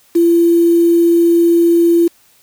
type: tone with quantisation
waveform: sine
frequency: 339.4 Hz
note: F4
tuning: 49 cents flat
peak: -7 dBFS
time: 0.15-2.08 s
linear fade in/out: 10 ms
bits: 5
effects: white hiss -51 dBFS RMS until 2.42 s